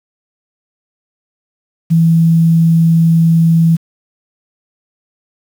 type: tone with quantisation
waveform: sine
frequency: 164.81 Hz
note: E3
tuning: in tune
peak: -6 dBFS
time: 1.9-3.77 s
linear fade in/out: 20 ms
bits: 6
effects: none